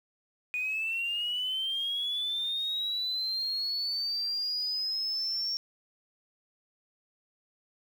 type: linear sweep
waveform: sine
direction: up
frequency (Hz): 2460 to 5510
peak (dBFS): -28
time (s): 0.54-5.57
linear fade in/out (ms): 0
effects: tanh soft clip ceiling -25 dBFS + 9-bit